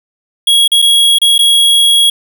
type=tone with dropouts; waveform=square; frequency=3314 Hz; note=G#7; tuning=4 cents flat; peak=-6 dBFS; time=0.47-2.1 s; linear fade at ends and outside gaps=5 ms; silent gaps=0.678-0.717 / 0.819-0.823 / 1.186-1.216 / 1.381-1.39 s; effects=none